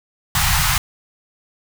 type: band-stop noise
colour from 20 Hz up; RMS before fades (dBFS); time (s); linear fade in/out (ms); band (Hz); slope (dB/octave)
pink; -17; 0.35-0.78; 2; 160 to 790; 48
effects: none